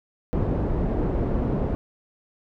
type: low-pass noise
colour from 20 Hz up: pink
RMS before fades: -24 dBFS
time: 0.33-1.75 s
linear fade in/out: 0 ms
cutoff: 510 Hz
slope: 12 dB/octave
effects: none